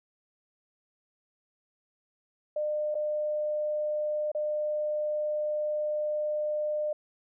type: tone with dropouts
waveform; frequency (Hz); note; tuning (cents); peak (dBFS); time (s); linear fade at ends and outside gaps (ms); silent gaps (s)
sine; 603; D5; +46; -27; 2.56-6.93; 5; 2.945-2.951 / 4.317-4.348
effects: none